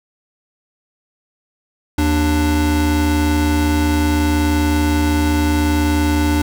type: tone pair together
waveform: square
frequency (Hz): 78.3 / 295.6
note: D#2 / D4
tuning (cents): +11 / +11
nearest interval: octave + major seventh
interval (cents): 2300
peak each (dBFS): -17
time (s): 1.98-6.42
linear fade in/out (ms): 5
effects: none